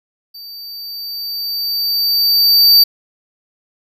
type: tone with level ramp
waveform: square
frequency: 4626 Hz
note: D8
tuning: 27 cents flat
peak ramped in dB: -32 to -5 dBFS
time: 0.34-2.84 s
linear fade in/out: 10 ms
effects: none